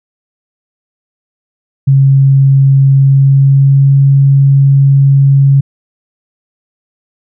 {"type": "tone with pitch glide", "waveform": "sine", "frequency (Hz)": [136.4, 137.98], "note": ["C#3", "C#3"], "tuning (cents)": [-28, -8], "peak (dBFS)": -3, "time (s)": [1.87, 5.61], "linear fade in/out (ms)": 10, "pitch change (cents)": 20, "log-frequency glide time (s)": [2.95, 3.94], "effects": []}